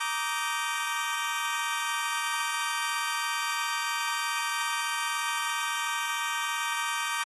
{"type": "chord", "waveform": "25% pulse", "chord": "Eb major seventh", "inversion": "second", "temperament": "just", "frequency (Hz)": [933.4, 1166.7, 1244.5, 1555.6], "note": ["Bb5", "D6", "Eb6", "G6"], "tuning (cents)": [2, -12, 0, -14], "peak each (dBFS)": [-30, -29, -33, -30], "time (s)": [0, 7.24], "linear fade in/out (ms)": 10, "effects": ["AAC 32 kbps"]}